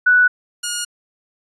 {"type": "tone pair in turn", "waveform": ["sine", "5% pulse"], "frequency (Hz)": [1480, 1433.7], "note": ["F#6", "F6"], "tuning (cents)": [0, 45], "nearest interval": "minor second", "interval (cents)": 55, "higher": "first", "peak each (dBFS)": -9, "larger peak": "neither", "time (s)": [[0.06, 0.28], [0.63, 0.85]], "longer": "neither", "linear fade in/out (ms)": 10, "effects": ["resampled to 24000 Hz"]}